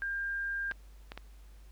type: tone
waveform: sine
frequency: 1600 Hz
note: G6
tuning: 35 cents sharp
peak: -32 dBFS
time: 0.02-0.72 s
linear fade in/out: 0 ms
type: clicks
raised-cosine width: 0.3 ms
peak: -25 dBFS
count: 3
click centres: 0.713 / 1.119 / 1.176 s
effects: added 50 Hz sine -50 dBFS peak until 1.71 s + pink hiss -65 dBFS RMS until 1.71 s